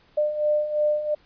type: beating tone pair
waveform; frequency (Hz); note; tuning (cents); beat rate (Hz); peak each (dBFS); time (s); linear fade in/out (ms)
sine; 598 / 600.9; D5 / D5; +31 / +40; 2.9; -27 / -21; 0.17-1.15; 10
effects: pink hiss -59 dBFS RMS until 1.25 s + resampled to 11025 Hz